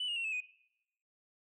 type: tone with pitch steps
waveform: sine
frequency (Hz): 2984 / 2853 / 2727 / 2607 / 2492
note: F#7 / F7 / F7 / E7 / D#7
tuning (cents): +14 / +36 / -42 / -20 / +2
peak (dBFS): -32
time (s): 0-0.405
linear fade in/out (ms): 5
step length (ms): 81
effects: noise-tail reverb RT60 0.8 s tail -20 dB re dry + tanh soft clip ceiling -31 dBFS